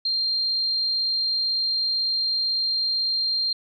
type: tone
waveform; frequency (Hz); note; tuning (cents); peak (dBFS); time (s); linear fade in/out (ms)
sine; 4186; C8; 0; -21; 0.05-3.53; 5
effects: none